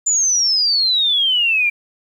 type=exponential sweep; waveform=sine; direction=down; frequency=7140 to 2349 Hz; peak=-13 dBFS; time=0.06-1.7 s; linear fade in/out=10 ms; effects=8-bit